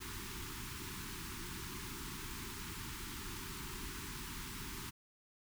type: band-stop noise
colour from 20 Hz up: pink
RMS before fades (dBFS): -45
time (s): 0-4.91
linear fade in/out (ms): 20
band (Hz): 410 to 880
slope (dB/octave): 96
effects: none